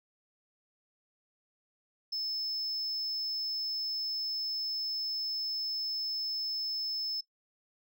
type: tone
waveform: sine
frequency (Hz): 5240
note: E8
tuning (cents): -11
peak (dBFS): -29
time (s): 2.12-7.21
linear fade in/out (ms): 10
effects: noise-tail reverb RT60 0.1 s tail -19 dB re dry + tanh soft clip ceiling -31 dBFS